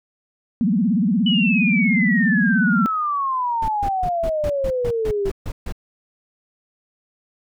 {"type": "tone with vibrato", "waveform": "sine", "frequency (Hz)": 207.7, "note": "G#3", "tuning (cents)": 0, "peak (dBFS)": -15, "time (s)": [0.61, 2.86], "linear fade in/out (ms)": 0, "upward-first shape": "sine", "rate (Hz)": 17, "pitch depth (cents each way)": 280}
{"type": "exponential sweep", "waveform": "sine", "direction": "down", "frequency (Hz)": [2983, 385.7], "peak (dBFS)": -19, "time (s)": [1.26, 5.3], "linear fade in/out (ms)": 5}
{"type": "noise bursts", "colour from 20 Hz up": "brown", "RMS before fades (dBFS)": -26, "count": 11, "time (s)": [3.62, 5.724], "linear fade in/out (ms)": 5, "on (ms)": 64, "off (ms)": 140}
{"effects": []}